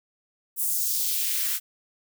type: noise with high-pass filter sweep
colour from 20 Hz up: blue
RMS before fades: -26 dBFS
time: 0.56-1.6 s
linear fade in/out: 50 ms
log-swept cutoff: 10000 to 1300 Hz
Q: 1.3
effects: none